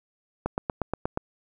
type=click train; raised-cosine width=1 ms; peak=-12 dBFS; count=7; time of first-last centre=0.46-1.174 s; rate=8.4 Hz; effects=9-bit